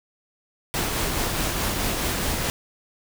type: noise with tremolo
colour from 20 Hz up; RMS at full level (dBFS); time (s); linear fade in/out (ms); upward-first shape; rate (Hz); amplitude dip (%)
pink; -24; 0.74-2.5; 0; triangle; 4.7; 30
effects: none